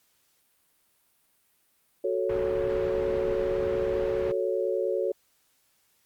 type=chord; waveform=sine; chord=F# minor; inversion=none; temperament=equal; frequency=370 / 440 / 554.4 Hz; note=F#4 / A4 / C#5; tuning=0 / 0 / 0 cents; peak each=-29 dBFS; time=2.04-5.12 s; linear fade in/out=5 ms
type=low-pass noise; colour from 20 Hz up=pink; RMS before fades=-38 dBFS; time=2.29-4.32 s; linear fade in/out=5 ms; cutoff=1900 Hz; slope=12 dB/octave
effects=white hiss -68 dBFS RMS until 6.05 s + Opus 48 kbps